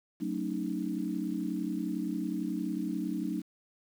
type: chord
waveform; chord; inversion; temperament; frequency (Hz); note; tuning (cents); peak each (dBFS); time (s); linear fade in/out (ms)
sine; D# half-diminished seventh; first; just; 186.68 / 224 / 280 / 311.1; F#3 / A3 / C#4 / D#4; +16 / +31 / +18 / 0; -36 / -37 / -37 / -35; 0.2-3.42; 20
effects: 9-bit